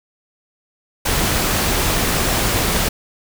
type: noise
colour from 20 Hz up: pink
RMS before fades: -18 dBFS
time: 1.05-2.89 s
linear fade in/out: 10 ms
effects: none